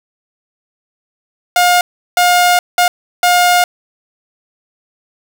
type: tone bursts at uneven times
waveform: sawtooth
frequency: 712 Hz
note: F5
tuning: 33 cents sharp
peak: -4 dBFS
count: 4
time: 1.56-1.81 / 2.17-2.59 / 2.78-2.88 / 3.23-3.64 s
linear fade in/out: 2 ms
effects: none